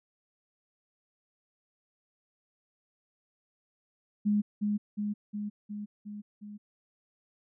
sine tone with echo, 207.7 Hz, G#3, in tune, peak -23 dBFS, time 4.25-4.42 s, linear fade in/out 20 ms, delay 360 ms, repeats 6, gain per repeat -3 dB, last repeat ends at 6.58 s, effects none

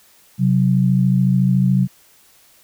sine tone pair together, 132.1 / 185.95 Hz, C3 / F#3, +17 / +9 cents, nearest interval tritone, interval 592 cents, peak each -15 dBFS, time 0.38-1.88 s, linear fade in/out 50 ms, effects white hiss -52 dBFS RMS until 2.63 s

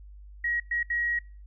sine tone bursts at uneven times, 1900 Hz, A#6, 33 cents sharp, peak -25 dBFS, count 3, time 0.44-0.6 / 0.71-0.83 / 0.9-1.19 s, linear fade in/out 5 ms, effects noise-tail reverb RT60 0.4 s tail -26 dB re dry + added 50 Hz sine -44 dBFS peak until 1.46 s

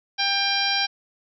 harmonic tone, 795 Hz, G5, 24 cents sharp, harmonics 1 / 2 / 3 / 4 / 5 / 6 / 7, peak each -28 / -28 / -28 / -28 / -28 / -28 / -28 dBFS, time 0.18-0.87 s, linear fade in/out 20 ms, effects none

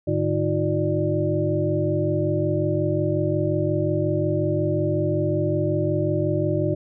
sine tone cluster, 104.6 / 150.4 / 316.8 / 362.3 / 591 Hz, G#2 / D3 / D#4 / F#4 / D5, +13 / +42 / +31 / -36 / +11 cents, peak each -26 dBFS, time 0.07-6.75 s, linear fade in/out 10 ms, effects none

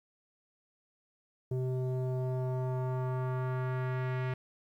square tone with low-pass filter sweep, 128.3 Hz, C3, 34 cents flat, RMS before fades -33 dBFS, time 1.51-4.34 s, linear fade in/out 5 ms, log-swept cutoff 420 to 2200 Hz, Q 1.6, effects 11-bit

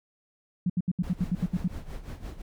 sine tone bursts, 178.9 Hz, F3, 42 cents sharp, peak -22 dBFS, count 10, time 0.66-1.679 s, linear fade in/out 5 ms, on 38 ms, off 71 ms
brown noise with tremolo, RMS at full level -35 dBFS, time 1.03-2.42 s, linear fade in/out 5 ms, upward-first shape sine, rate 5.8 Hz, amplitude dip 75%
effects none

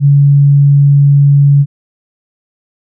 sine tone, 141.8 Hz, C#3, 40 cents sharp, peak -3 dBFS, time 0-1.66 s, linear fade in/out 50 ms, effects none

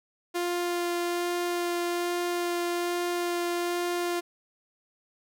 sawtooth tone with vibrato, 349.2 Hz, F4, in tune, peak -23 dBFS, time 0.34-4.21 s, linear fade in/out 20 ms, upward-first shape sine, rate 1.2 Hz, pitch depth 8 cents each way, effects none

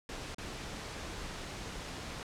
pink noise with dropouts, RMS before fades -42 dBFS, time 0.09-2.23 s, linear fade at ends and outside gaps 1 ms, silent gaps 0.346-0.383 s, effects low-pass 7000 Hz 12 dB/octave

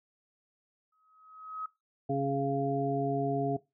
sine tone with exponential growth, 1272 Hz, D#6, 38 cents sharp, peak -32 dBFS, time 0.92-1.66 s, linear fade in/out 5 ms, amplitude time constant 160 ms
harmonic tone, 138.5 Hz, C#3, 1 cent flat, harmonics 1 / 2 / 3 / 5, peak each -33 / -33 / -33 / -33 dBFS, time 2.09-3.57 s, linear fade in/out 10 ms
effects noise-tail reverb RT60 0.2 s tail -18 dB re dry

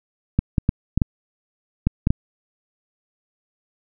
clicks, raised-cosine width 5 ms, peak -4 dBFS, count 8, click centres 0.39 / 0.582 / 0.691 / 0.976 / 1.018 / 1.87 / 2.071 / 2.105 s, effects none

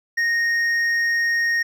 sine tone with hard clipping, 1859 Hz, A#6, 5 cents flat, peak -19 dBFS, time 0.17-1.63 s, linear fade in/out 10 ms, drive 5 dB, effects none

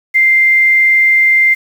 sine tone with quantisation, 2093 Hz, C7, in tune, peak -6 dBFS, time 0.14-1.55 s, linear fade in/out 20 ms, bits 6, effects none

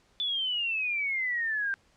sine exponential sweep, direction down, 3500 to 1568 Hz, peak -27 dBFS, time 0.2-1.74 s, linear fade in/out 0 ms, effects pink hiss -65 dBFS RMS until 1.96 s + low-pass 7000 Hz 12 dB/octave

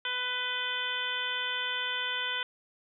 harmonic tone with a mistuned harmonic, 497.8 Hz, B4, 14 cents sharp, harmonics 1 / 2 / 3 / 4 / 5 / 6 / 7, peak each -46 / -40 / -35 / -39 / -40 / -35 / -37 dBFS, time 0.05-2.43 s, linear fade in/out 2 ms, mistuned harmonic 6, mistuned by +46 cents, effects none

